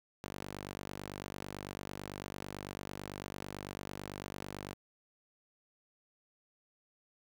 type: tone with high-pass filter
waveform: sawtooth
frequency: 49 Hz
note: G1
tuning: in tune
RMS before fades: -45 dBFS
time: 0.23-4.75 s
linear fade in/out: 10 ms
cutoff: 150 Hz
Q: 0.53
effects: 11-bit